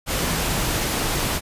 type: tone in noise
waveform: sine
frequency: 164.81 Hz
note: E3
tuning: in tune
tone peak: -30 dBFS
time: 0.15-0.58 s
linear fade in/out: 50 ms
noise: pink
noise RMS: -23 dBFS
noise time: 0.06-1.41 s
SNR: -10 dB
effects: resampled to 32000 Hz